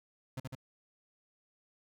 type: tone with echo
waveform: 35% pulse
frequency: 130.9 Hz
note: C3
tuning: 1 cent sharp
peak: -35 dBFS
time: 0.37-0.4 s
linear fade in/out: 5 ms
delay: 76 ms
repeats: 2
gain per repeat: -2 dB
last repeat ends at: 0.552 s
effects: none